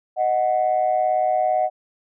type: tone pair together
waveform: sine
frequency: 622.3 / 740 Hz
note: D#5 / F#5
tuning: 0 / 0 cents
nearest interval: minor third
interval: 300 cents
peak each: -20 / -18 dBFS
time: 0.16-1.7 s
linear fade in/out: 50 ms
effects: tanh soft clip ceiling -11 dBFS